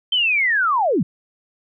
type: linear sweep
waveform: sine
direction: down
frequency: 3136 to 130.81 Hz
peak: -15 dBFS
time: 0.12-1.03 s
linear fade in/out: 5 ms
effects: none